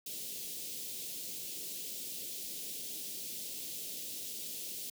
white band-stop noise, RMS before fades -42 dBFS, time 0.06-4.9 s, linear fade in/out 5 ms, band 510 to 2900 Hz, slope 24 dB/octave, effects high-pass 150 Hz 12 dB/octave

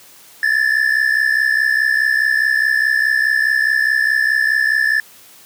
triangle tone pair together, 1719 / 1783.8 Hz, A6 / A6, -41 / +23 cents, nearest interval minor second, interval 64 cents, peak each -14 dBFS, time 0.43-5 s, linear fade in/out 2 ms, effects white hiss -44 dBFS RMS until 5.45 s + high-pass 100 Hz 12 dB/octave

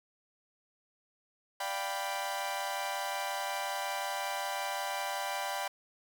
sawtooth chord, G dominant seventh, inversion second, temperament equal, 587.3 / 698.5 / 784 / 987.8 Hz, D5 / F5 / G5 / B5, 0 / 0 / 0 / 0 cents, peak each -37 / -38 / -33 / -35 dBFS, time 1.6-5.68 s, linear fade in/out 5 ms, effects none

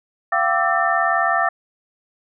sine tone cluster, 687 / 766 / 1171 / 1317 / 1796 Hz, F5 / G5 / D6 / E6 / A6, -29 / -40 / -5 / -2 / +35 cents, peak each -21 / -23 / -23 / -23 / -21 dBFS, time 0.32-1.49 s, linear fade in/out 5 ms, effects none

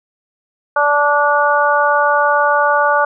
harmonic tone, 291.1 Hz, D4, 15 cents flat, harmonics 2 / 3 / 4 / 5, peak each -16 / -16 / -16 / -16 dBFS, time 0.76-3.05 s, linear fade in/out 5 ms, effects none

